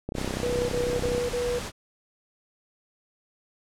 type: click train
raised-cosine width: 2 ms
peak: -17 dBFS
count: 36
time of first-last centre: 0.09-1.18 s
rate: 32.1 Hz
type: noise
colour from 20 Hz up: pink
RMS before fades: -34 dBFS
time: 0.14-1.72 s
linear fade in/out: 50 ms
type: tone bursts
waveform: sine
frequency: 486.9 Hz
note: B4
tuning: 25 cents flat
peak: -25 dBFS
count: 4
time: 0.43-1.59 s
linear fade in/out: 5 ms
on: 260 ms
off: 40 ms
effects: low-pass 9000 Hz 12 dB/octave